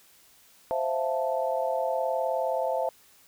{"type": "chord", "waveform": "sine", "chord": "F major seventh", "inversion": "second", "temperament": "equal", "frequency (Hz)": [523.3, 659.3, 698.5, 880], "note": ["C5", "E5", "F5", "A5"], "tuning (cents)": [0, 0, 0, 0], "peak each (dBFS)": [-29, -29, -34, -32], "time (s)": [0.71, 2.89], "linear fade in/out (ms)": 0, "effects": ["white hiss -58 dBFS RMS until 3.27 s"]}